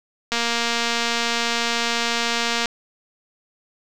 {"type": "click train", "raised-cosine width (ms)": 0.2, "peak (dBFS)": -5, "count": 548, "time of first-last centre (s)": [0.32, 2.658], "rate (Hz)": 234, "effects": []}